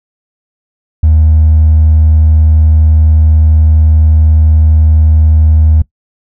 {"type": "tone with hard clipping", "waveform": "triangle", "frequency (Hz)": 77.9, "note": "D#2", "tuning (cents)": 3, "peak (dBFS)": -3, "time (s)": [1.03, 5.82], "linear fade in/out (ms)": 5, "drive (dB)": 2, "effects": ["noise-tail reverb RT60 0.1 s tail -20 dB re dry"]}